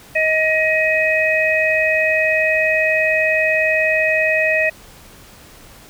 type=harmonic tone; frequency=630 Hz; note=D#5; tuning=21 cents sharp; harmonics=1 / 3 / 4; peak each=-18 / -18 / -18 dBFS; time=0.15-4.7 s; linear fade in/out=10 ms; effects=pink hiss -43 dBFS RMS until 5.89 s